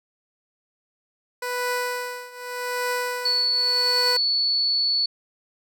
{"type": "tone with tremolo", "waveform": "15% pulse", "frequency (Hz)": 493.9, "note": "B4", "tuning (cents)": 0, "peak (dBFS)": -16, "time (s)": [1.42, 4.17], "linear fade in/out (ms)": 5, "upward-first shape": "triangle", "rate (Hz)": 0.84, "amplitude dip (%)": 90}
{"type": "tone", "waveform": "sine", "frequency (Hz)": 4435, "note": "C#8", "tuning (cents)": 0, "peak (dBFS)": -19, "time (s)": [3.25, 5.06], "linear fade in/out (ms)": 5}
{"effects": []}